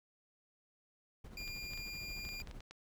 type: noise with tremolo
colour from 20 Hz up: brown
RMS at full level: -47 dBFS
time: 1.24-2.61 s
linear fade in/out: 5 ms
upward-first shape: sine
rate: 13 Hz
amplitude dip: 55%
type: tone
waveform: 25% pulse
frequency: 2400 Hz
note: D7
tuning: 37 cents sharp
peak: -39 dBFS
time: 1.37-2.42 s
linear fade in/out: 2 ms
type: clicks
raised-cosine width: 0.2 ms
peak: -34 dBFS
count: 10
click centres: 1.478 / 1.735 / 1.776 / 2.251 / 2.29 / 2.402 / 2.473 / 2.512 / 2.605 / 2.71 s
effects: none